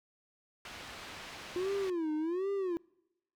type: low-pass noise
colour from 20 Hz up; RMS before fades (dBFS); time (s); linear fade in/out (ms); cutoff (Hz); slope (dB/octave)
white; -47; 0.65-1.9; 2; 3200; 12
type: tone with vibrato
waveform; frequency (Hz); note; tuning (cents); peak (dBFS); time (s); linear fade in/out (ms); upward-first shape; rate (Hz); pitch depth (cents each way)
triangle; 349.2; F4; 0; -29; 1.56-2.77; 0; sine; 1.3; 230
effects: noise-tail reverb RT60 0.9 s tail -26 dB re dry